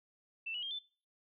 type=tone with pitch steps; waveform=sine; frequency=2668 / 2926 / 3210 / 3520 Hz; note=E7 / F#7 / G7 / A7; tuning=+20 / -20 / +40 / 0 cents; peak=-37 dBFS; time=0.46-0.792 s; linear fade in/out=10 ms; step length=83 ms; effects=noise-tail reverb RT60 0.4 s tail -22 dB re dry